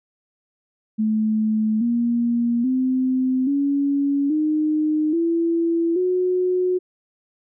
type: tone with pitch steps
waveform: sine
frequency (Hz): 217 / 236.6 / 258.1 / 281.4 / 306.9 / 334.7 / 364.9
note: A3 / A#3 / C4 / C#4 / D#4 / E4 / F#4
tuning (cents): -24 / +26 / -23 / +26 / -24 / +26 / -24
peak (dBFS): -17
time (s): 0.98-6.79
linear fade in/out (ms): 20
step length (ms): 830
effects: none